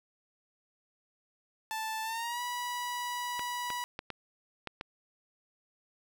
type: tone with pitch glide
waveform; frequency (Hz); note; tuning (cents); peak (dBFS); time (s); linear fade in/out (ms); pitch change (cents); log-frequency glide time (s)
sawtooth; 880 to 976.4; A5 to B5; 0 to -20; -30; 1.71-3.84; 0; +180; 2.03-2.41
type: clicks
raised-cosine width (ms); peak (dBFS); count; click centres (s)
0.3; -21; 6; 3.394 / 3.703 / 3.991 / 4.103 / 4.673 / 4.811
effects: none